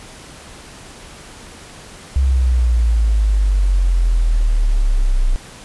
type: exponential sweep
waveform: sine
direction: down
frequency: 67.7 to 30.87 Hz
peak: -11 dBFS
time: 2.16-5.36 s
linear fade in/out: 0 ms
effects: pink hiss -38 dBFS RMS until 5.64 s + resampled to 24000 Hz